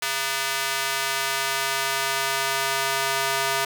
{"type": "tone with high-pass filter sweep", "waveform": "square", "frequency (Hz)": 135.5, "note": "C#3", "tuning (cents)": -39, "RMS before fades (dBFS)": -25, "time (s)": [0.02, 3.65], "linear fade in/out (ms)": 5, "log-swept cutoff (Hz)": [1500, 860], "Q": 0.75, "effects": []}